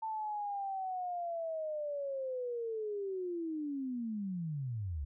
sine linear sweep, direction down, 891 to 65.41 Hz, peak -35 dBFS, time 0.02-5.05 s, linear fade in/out 10 ms, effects none

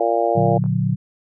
harmonic tone, 115.9 Hz, A#2, 10 cents flat, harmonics 3 / 4 / 5 / 6 / 7, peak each -24 / -22 / -21 / -20 / -25 dBFS, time 0-0.58 s, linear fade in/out 5 ms
sine chord, Bb augmented, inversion none, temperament just, 116.54 / 145.68 / 182.1 Hz, Bb2 / D3 / F#3, 0 / -14 / -27 cents, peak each -21 dBFS, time 0.35-0.96 s, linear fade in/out 20 ms
clicks, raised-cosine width 1 ms, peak -23 / -29 dBFS, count 2, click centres 0.64 / 0.661 s
effects none

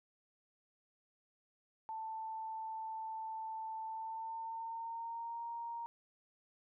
sine tone with pitch glide, 885 to 932.8 Hz, A5 to A#5, +10 to +1 cents, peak -40 dBFS, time 1.89-5.86 s, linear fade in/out 0 ms, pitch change +91 cents, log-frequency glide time 3.85-5.43 s, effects none

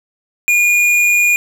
triangle tone with tanh clipping, 2433 Hz, D#7, 39 cents flat, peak -11 dBFS, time 0.48-1.36 s, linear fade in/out 0 ms, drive 17 dB, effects none

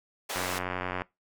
pink band-pass noise, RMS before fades -35 dBFS, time 0.29-0.59 s, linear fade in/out 10 ms, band 500 to 14000 Hz, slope 12 dB/octave
click train, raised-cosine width 0.5 ms, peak -16 dBFS, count 61, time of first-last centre 0.36-1.019 s, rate 91 Hz
effects noise-tail reverb RT60 0.2 s tail -22 dB re dry

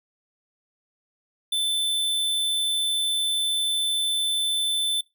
square tone, 3527 Hz, A7, 3 cents sharp, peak -22 dBFS, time 1.52-5.01 s, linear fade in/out 5 ms, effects noise-tail reverb RT60 0.2 s tail -22 dB re dry

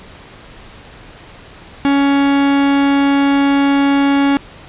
45% pulse tone, 279.4 Hz, C#4, 14 cents sharp, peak -10 dBFS, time 1.85-4.37 s, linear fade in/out 0 ms, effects pink hiss -38 dBFS RMS until 4.68 s + resampled to 8000 Hz

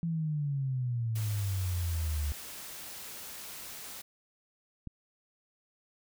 sine exponential sweep, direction down, 169.6 to 71.7 Hz, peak -29 dBFS, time 0.03-2.32 s, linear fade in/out 0 ms
white noise, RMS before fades -44 dBFS, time 1.15-4.02 s, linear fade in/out 10 ms
click, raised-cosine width 5 ms, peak -28 dBFS, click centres 4.873 s
effects none

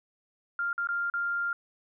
sine tone with dropouts, 1396.9 Hz, F6, in tune, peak -27 dBFS, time 0.59-1.53 s, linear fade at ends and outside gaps 2 ms, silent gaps 0.73-0.779 / 0.872-0.888 / 1.1-1.138 s, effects none

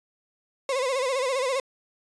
35% pulse tone with vibrato, 523.3 Hz, C5, in tune, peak -22 dBFS, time 0.69-1.6 s, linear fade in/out 2 ms, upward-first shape sine, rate 15 Hz, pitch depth 100 cents each way, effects resampled to 22050 Hz

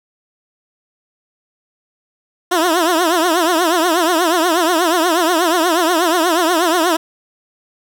15% pulse tone with vibrato, 339.6 Hz, F4, 48 cents flat, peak -6 dBFS, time 2.51-6.97 s, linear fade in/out 10 ms, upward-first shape triangle, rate 8.3 Hz, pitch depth 170 cents each way, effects none

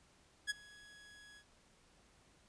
sawtooth tone with ADSR envelope, 1674 Hz, G#6, 13 cents sharp, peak -29 dBFS, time 0.47-1.44 s, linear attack 32 ms, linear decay 21 ms, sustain -24 dB, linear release 64 ms, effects pink hiss -68 dBFS RMS until 2.48 s + resampled to 22050 Hz

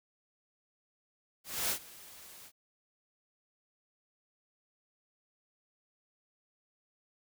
white noise with ADSR envelope, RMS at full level -31 dBFS, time 1.44-2.52 s, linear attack 260 ms, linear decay 85 ms, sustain -21 dB, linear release 57 ms, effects none

